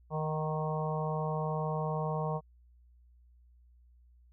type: harmonic tone with a mistuned harmonic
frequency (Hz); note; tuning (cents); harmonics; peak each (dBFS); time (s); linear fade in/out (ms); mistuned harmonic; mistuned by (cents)
155.56; D#3; 0; 1 / 3 / 4 / 5 / 6 / 7; -33 / -38 / -39 / -40 / -41 / -41; 0.1-2.41; 50; 5; -23
effects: added 60 Hz sine -58 dBFS peak until 4.32 s